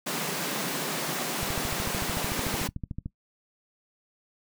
pink high-pass noise, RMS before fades -31 dBFS, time 0.06-2.68 s, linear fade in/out 10 ms, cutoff 140 Hz, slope 96 dB/octave
click train, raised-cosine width 5 ms, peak -21 dBFS, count 23, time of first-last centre 1.43-3.06 s, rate 13.5 Hz
effects noise-tail reverb RT60 0.1 s tail -19 dB re dry

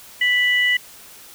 sine tone pair together, 1976 / 2944 Hz, B6 / F#7, 0 / -9 cents, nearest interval perfect fifth, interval 691 cents, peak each -15 / -21 dBFS, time 0.21-0.77 s, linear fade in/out 5 ms, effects tanh soft clip ceiling -7 dBFS + white hiss -43 dBFS RMS until 1.34 s

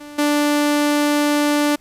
sawtooth tone with level steps, 293.7 Hz, D4, in tune, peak -30 / -11 dBFS, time 0-1.76 s, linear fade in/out 10 ms, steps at 0.18 s, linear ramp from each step 10 ms, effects pink hiss -54 dBFS RMS until 1.8 s + resampled to 32000 Hz

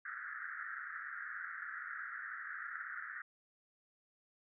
pink band-pass noise, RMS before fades -45 dBFS, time 0.05-3.22 s, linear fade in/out 5 ms, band 1300 to 1900 Hz, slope 96 dB/octave, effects none

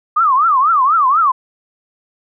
sine tone with vibrato, 1174.7 Hz, D6, in tune, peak -9 dBFS, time 0.16-1.32 s, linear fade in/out 10 ms, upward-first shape triangle, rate 4.1 Hz, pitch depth 290 cents each way, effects none

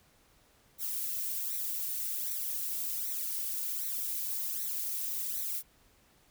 violet noise with flanger, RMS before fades -35 dBFS, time 0.78-5.63 s, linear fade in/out 50 ms, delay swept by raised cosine 0.5 to 2.7 ms, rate 1.3 Hz, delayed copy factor +0.95, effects pink hiss -65 dBFS RMS until 6.3 s

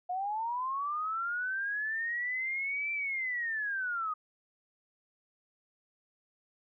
sine linear two-way sweep, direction up then down, 710 to 2349 to 1227 Hz, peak -31 dBFS, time 0.09-4.14 s, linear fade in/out 10 ms, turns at 2.92 s, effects none

